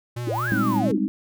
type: tone with vibrato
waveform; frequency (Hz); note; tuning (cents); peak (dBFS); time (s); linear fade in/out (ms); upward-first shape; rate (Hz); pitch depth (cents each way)
square; 116.3; A#2; -4; -28; 0.16-0.92; 10; sine; 4.4; 79
type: linear two-way sweep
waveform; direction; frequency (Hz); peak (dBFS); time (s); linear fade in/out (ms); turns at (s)
sine; up then down; 265.6 to 1698 to 265.6; -24; 0.27-0.98; 2; 0.49
type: noise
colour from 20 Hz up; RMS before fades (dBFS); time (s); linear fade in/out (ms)
violet; -42; 0.32-0.81; 50
type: chord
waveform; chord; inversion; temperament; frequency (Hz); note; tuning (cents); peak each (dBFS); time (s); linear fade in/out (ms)
sine; Ab major seventh; third; equal; 196 / 207.7 / 261.6 / 311.1; G3 / Ab3 / C4 / Eb4; 0 / 0 / 0 / 0; -26; 0.52-1.08; 0
effects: none